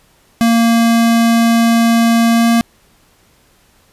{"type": "tone with pitch glide", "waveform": "square", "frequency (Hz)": [230.8, 232.1], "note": ["A#3", "A#3"], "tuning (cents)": [-17, -7], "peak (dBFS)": -9, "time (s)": [0.41, 2.61], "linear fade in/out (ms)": 0, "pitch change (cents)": 10, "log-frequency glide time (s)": [2.32, 2.48], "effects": ["pink hiss -52 dBFS RMS until 3.92 s", "resampled to 32000 Hz"]}